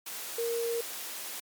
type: tone in noise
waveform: sine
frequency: 466.2 Hz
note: A#4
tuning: in tune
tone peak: -28 dBFS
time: 0.38-0.81 s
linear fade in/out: 5 ms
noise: white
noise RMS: -39 dBFS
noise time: 0.06-1.4 s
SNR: +8 dB
effects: high-pass 300 Hz 12 dB/octave + MP3 96 kbps